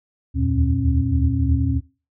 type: tone cluster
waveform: sine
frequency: 74.3 / 77.7 / 85.3 / 118.3 / 270.4 Hz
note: D2 / D#2 / F2 / A#2 / C#4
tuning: +21 / -2 / -40 / +26 / -43 cents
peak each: -23 dBFS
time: 0.34-1.81 s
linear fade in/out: 50 ms
effects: noise-tail reverb RT60 0.3 s tail -17 dB re dry